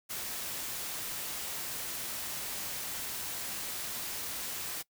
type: noise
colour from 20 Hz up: white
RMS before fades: -38 dBFS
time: 0.09-4.83 s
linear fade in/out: 20 ms
effects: noise-tail reverb RT60 0.1 s tail -22 dB re dry